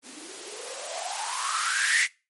violet noise with band-pass filter sweep, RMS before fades -29 dBFS, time 0.02-2.08 s, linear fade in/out 50 ms, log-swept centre 250 to 2100 Hz, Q 9.9, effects noise-tail reverb RT60 0.3 s tail -23 dB re dry + MP3 48 kbps

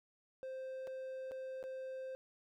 triangle tone with dropouts, 523.3 Hz, C5, in tune, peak -40 dBFS, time 0.43-2.15 s, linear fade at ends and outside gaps 0 ms, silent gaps 0.871-0.875 / 1.312-1.318 / 1.628-1.639 s, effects none

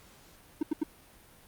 triangle tone bursts, 307.3 Hz, D#4, 21 cents flat, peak -23 dBFS, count 3, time 0.61-0.834 s, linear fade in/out 5 ms, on 20 ms, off 82 ms, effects pink hiss -57 dBFS RMS until 1.47 s + Opus 48 kbps

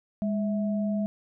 sine tone pair together, 205.4 / 652 Hz, G#3 / E5, -19 / -19 cents, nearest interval octave + minor sixth, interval 2000 cents, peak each -25 / -34 dBFS, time 0.22-1.06 s, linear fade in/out 0 ms, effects none

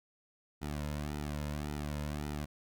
sawtooth tone with flanger, 74 Hz, D2, 14 cents sharp, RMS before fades -38 dBFS, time 0.61-2.46 s, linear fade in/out 20 ms, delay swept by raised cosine 1.8 to 2.62 ms, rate 1.8 Hz, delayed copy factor -0.9, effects none

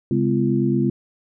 sine tone cluster, 135.7 / 204.7 / 253.5 / 341.8 Hz, C#3 / G#3 / B3 / F4, -36 / -25 / +45 / -37 cents, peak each -22 dBFS, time 0.11-0.9 s, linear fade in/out 2 ms, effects none

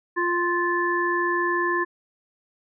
harmonic tone, 349.2 Hz, F4, in tune, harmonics 1 / 3 / 5, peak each -25 / -25 / -25 dBFS, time 0.16-1.85 s, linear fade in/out 20 ms, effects none

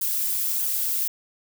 violet noise with flanger, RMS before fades -25 dBFS, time 0.01-1.08 s, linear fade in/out 5 ms, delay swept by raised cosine 0.61 to 5.41 ms, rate 1.6 Hz, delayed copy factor +0.75, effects none

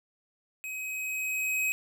square tone with level ramp, 2534 Hz, D#7, 31 cents sharp, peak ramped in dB -36 to -26 dBFS, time 0.64-1.72 s, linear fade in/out 0 ms, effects none

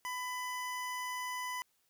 25% pulse tone, 999 Hz, B5, 20 cents sharp, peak -33 dBFS, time 0.05-1.62 s, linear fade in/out 0 ms, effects white hiss -75 dBFS RMS until 1.89 s

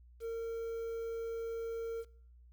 triangle tone with quantisation, 457.8 Hz, A#4, 31 cents flat, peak -34 dBFS, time 0.2-2.05 s, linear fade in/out 50 ms, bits 10, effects noise-tail reverb RT60 0.7 s tail -23 dB re dry + added 60 Hz sine -56 dBFS peak until 2.52 s

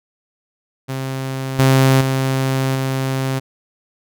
sawtooth tone with level steps, 133 Hz, C3, 29 cents sharp, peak -18 / -6 / -12 / -14 dBFS, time 0.88-3.4 s, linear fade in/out 20 ms, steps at 1.59 / 2.01 / 2.75 s, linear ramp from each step 2 ms, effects none

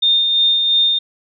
sine tone with tremolo, 3640 Hz, A#7, 42 cents flat, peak -10 dBFS, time 0.02-0.99 s, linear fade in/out 10 ms, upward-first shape sine, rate 2.9 Hz, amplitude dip 35%, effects none

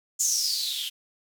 violet noise with band-pass filter sweep, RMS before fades -27 dBFS, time 0.19-0.9 s, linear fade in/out 20 ms, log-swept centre 6900 to 3000 Hz, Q 8.6, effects none

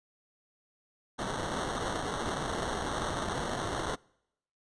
white noise with sample-and-hold, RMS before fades -34 dBFS, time 1.18-3.96 s, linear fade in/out 20 ms, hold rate 2450 Hz, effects noise-tail reverb RT60 0.8 s tail -26 dB re dry + resampled to 22050 Hz

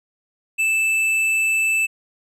triangle tone with hard clipping, 2637 Hz, E7, in tune, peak -18 dBFS, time 0.58-1.87 s, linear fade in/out 20 ms, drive 11 dB, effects none

